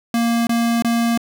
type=tone bursts; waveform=square; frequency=233.1 Hz; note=A#3; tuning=in tune; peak=-16 dBFS; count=3; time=0.14-1.176 s; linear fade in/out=2 ms; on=330 ms; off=23 ms; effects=none